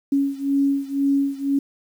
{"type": "beating tone pair", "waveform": "sine", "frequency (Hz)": [277.2, 279.2], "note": ["C#4", "C#4"], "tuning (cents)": [0, 13], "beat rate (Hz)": 2, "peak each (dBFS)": [-20, -22], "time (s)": [0.12, 1.59], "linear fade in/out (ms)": 5, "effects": ["8-bit"]}